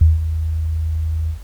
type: tone with ADSR envelope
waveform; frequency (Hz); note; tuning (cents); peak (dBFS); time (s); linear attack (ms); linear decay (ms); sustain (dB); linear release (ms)
sine; 79.8; D#2; +44; -5; 0.01-1.39; 5; 170; -12; 100
effects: added 50 Hz sine -32 dBFS peak until 1.43 s + pink hiss -49 dBFS RMS until 1.43 s